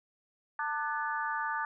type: harmonic tone with a mistuned harmonic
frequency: 297.7 Hz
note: D4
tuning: 24 cents sharp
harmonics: 3 / 4 / 5 / 6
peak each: -35 / -36 / -37 / -38 dBFS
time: 0.59-1.65 s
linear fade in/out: 2 ms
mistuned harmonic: 6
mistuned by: -58 cents
effects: none